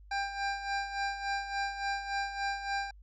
25% pulse tone with tremolo, 795 Hz, G5, 24 cents sharp, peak -26 dBFS, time 0.11-2.91 s, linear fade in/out 5 ms, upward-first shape sine, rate 3.5 Hz, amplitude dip 65%, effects added 50 Hz sine -51 dBFS peak until 3.02 s + resampled to 16000 Hz

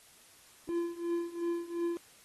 triangle tone with tremolo, 342 Hz, F4, 36 cents flat, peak -26 dBFS, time 0.69-1.97 s, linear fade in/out 0 ms, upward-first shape triangle, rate 2.8 Hz, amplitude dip 90%, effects white hiss -59 dBFS RMS until 2.24 s + AAC 32 kbps

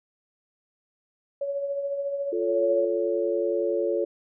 sine tone with tremolo, 561 Hz, C#5, 21 cents sharp, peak -24 dBFS, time 1.41-2.85 s, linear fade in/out 5 ms, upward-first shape triangle, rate 14 Hz, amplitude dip 50%
sine chord, F augmented, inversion none, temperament equal with one note detuned, 349.2 / 440 / 559.8 Hz, F4 / A4 / C#5, 0 / 0 / +17 cents, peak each -27 dBFS, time 2.32-4.05 s, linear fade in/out 10 ms
effects none

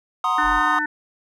triangle chord, C half-diminished seventh, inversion second, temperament equal, 740 / 932.3 / 1046.5 / 1244.5 Hz, Gb5 / Bb5 / C6 / Eb6, 0 / 0 / 0 / 0 cents, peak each -25 / -24 / -22 / -19 dBFS, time 0.24-0.79 s, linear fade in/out 2 ms
harmonic tone, 300.1 Hz, D4, 38 cents sharp, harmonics 1 / 3 / 5 / 6, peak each -30 / -29 / -25 / -24 dBFS, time 0.38-0.86 s, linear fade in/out 5 ms
sine tone, 47.2 Hz, F#1, 35 cents sharp, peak -28 dBFS, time 0.42-0.62 s, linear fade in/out 50 ms
effects none

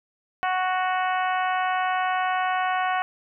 harmonic tone, 370 Hz, F#4, in tune, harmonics 2 / 3 / 4 / 5 / 6 / 7 / 8, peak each -24 / -28 / -30 / -33 / -37 / -38 / -40 dBFS, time 0.43-3.02 s, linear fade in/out 0 ms, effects none

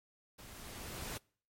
pink noise with level ramp, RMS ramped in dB -53 to -41 dBFS, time 0.38-1.18 s, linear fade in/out 10 ms, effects noise-tail reverb RT60 0.5 s tail -26 dB re dry + MP3 64 kbps

